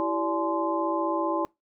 sine tone cluster, 331.5 / 386.7 / 579 / 852 / 1037 Hz, E4 / G4 / D5 / G#5 / C6, +10 / -24 / -25 / +44 / -16 cents, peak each -28 / -36 / -30 / -32 / -30 dBFS, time 0-1.45 s, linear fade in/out 0 ms, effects noise-tail reverb RT60 0.2 s tail -24 dB re dry

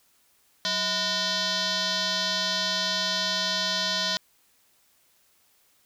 sine tone with frequency modulation, 185.9 Hz, F#3, 8 cents sharp, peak -23 dBFS, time 0.65-4.17 s, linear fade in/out 0 ms, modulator 825 Hz, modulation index 6.1, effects tanh soft clip ceiling -19 dBFS + white hiss -64 dBFS RMS until 5.85 s

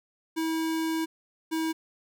square tone pair in turn, 322.7 / 321.5 Hz, E4 / E4, -37 / -43 cents, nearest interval unison, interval 6 cents, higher first, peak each -27 dBFS, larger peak neither, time 0.36-1.06 / 1.51-1.73 s, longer first, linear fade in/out 20 ms, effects none

